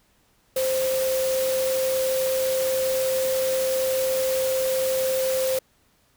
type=tone in noise; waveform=sine; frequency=523.3 Hz; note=C5; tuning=in tune; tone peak=-21 dBFS; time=0.56-5.59 s; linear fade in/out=5 ms; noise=white; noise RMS=-31 dBFS; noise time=0.56-5.59 s; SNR=+7 dB; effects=pink hiss -63 dBFS RMS until 6.16 s